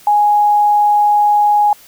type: tone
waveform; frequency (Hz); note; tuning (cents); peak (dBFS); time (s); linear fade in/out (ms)
sine; 830.6; G#5; 0; -8; 0.07-1.73; 2
effects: white hiss -43 dBFS RMS until 1.87 s